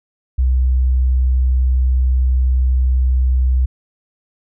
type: tone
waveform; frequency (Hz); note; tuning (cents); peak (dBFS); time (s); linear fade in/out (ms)
sine; 63.7; C2; -46; -11; 0.38-3.66; 10
effects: none